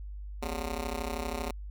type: ring-modulated tone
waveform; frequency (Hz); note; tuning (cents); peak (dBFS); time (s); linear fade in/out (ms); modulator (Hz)
10% pulse; 162.1; E3; -29; -22; 0.42-1.51; 5; 97.4
effects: added 50 Hz sine -38 dBFS peak until 1.7 s